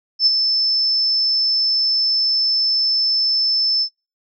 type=tone with ADSR envelope; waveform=sine; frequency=5274 Hz; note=E8; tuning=in tune; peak=-9 dBFS; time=0.19-3.89 s; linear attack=73 ms; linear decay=24 ms; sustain=-6 dB; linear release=73 ms; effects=noise-tail reverb RT60 0.3 s tail -24 dB re dry